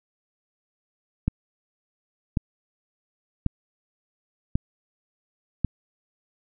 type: click train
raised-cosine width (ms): 5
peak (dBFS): -9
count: 5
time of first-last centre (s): 1.28-5.647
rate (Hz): 0.916
effects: none